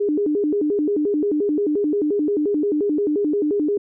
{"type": "tone with vibrato", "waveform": "sine", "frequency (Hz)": 350, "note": "F4", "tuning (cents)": 4, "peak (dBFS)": -17, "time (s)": [0, 3.78], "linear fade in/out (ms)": 10, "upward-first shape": "square", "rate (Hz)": 5.7, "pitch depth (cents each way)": 270, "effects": []}